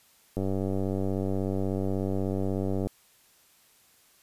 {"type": "click train", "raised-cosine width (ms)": 2, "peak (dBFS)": -17, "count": 242, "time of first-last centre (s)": [0.37, 2.87], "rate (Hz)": 96.4, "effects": ["white hiss -61 dBFS RMS until 4.22 s", "resampled to 32000 Hz"]}